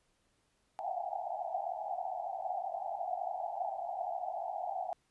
white band-pass noise, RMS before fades -38 dBFS, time 0.79-4.93 s, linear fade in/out 0 ms, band 670 to 810 Hz, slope 96 dB/octave, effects pink hiss -75 dBFS RMS until 5.1 s + resampled to 24000 Hz

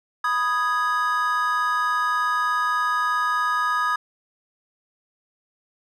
triangle chord, G# minor, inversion first, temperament equal, 987.8 / 1244.5 / 1661.2 Hz, B5 / D#6 / G#6, 0 / 0 / 0 cents, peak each -26 / -20 / -24 dBFS, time 0.24-3.96 s, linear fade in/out 5 ms, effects none

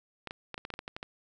clicks, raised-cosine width 0.3 ms, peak -22 dBFS, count 11, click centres 0.273 / 0.309 / 0.543 / 0.579 / 0.651 / 0.703 / 0.739 / 0.791 / 0.879 / 0.965 / 1.029 s, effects none

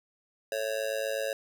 square tone with amplitude modulation, 551 Hz, C#5, 11 cents flat, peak -26 dBFS, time 0.52-1.33 s, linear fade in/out 2 ms, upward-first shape sine, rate 108 Hz, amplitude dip 95%, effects 11-bit

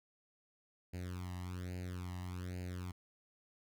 sawtooth tone with flanger, 90.3 Hz, F#2, 42 cents flat, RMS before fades -43 dBFS, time 0.93-2.92 s, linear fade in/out 10 ms, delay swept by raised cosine 0.43 to 1.04 ms, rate 1.2 Hz, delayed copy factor +0.9, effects none

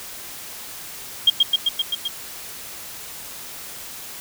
sine tone with echo, 3230 Hz, G#7, 49 cents flat, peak -9 dBFS, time 1.27-1.3 s, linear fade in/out 5 ms, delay 130 ms, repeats 6, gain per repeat -2 dB, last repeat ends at 2.08 s, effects white hiss -36 dBFS RMS until 4.2 s

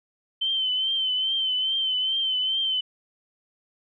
sine tone with vibrato, 3083 Hz, G7, 29 cents flat, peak -22 dBFS, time 0.41-2.81 s, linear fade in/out 10 ms, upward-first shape triangle, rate 2.4 Hz, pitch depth 55 cents each way, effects none

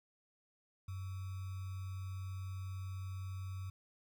sine tone with sample-and-hold, 94.5 Hz, F#2, 37 cents sharp, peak -40 dBFS, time 0.88-3.7 s, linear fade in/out 5 ms, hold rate 1225 Hz, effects none

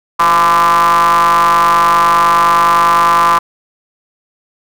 square ring-modulated tone, 82.7 Hz, E2, 6 cents sharp, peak -5 dBFS, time 0.19-3.39 s, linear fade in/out 10 ms, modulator 1100 Hz, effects none

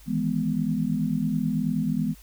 sine chord, E major seventh, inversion third, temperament equal, 155.56 / 164.81 / 207.7 / 246.9 Hz, D#3 / E3 / G#3 / B3, 0 / 0 / 0 / 0 cents, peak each -33 / -28 / -27 / -27 dBFS, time 0.06-2.15 s, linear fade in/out 50 ms, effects added 50 Hz sine -48 dBFS peak until 2.22 s + white hiss -54 dBFS RMS until 2.22 s

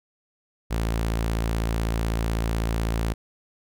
sawtooth tone, 56 Hz, A1, 31 cents sharp, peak -19 dBFS, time 0.7-3.14 s, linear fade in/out 20 ms, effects none

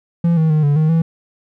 triangle tone with pitch steps, 169.6 / 159.4 / 153.9 / 144.4 / 156.2 / 163.9 Hz, E3 / D#3 / D#3 / D3 / D#3 / E3, +50 / +42 / -19 / -29 / +7 / -10 cents, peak -9 dBFS, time 0.24-1.02 s, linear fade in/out 5 ms, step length 130 ms, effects none

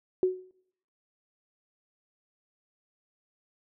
sine tone with exponential decay, 370 Hz, F#4, in tune, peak -18 dBFS, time 0.23-0.51 s, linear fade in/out 1 ms, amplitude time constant 59 ms, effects noise-tail reverb RT60 0.8 s tail -26 dB re dry

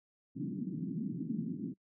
pink band-pass noise, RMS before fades -38 dBFS, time 0.35-1.74 s, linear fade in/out 20 ms, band 150 to 300 Hz, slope 48 dB/octave, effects noise-tail reverb RT60 0.1 s tail -24 dB re dry

